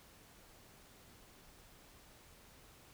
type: silence
effects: pink hiss -61 dBFS RMS until 2.93 s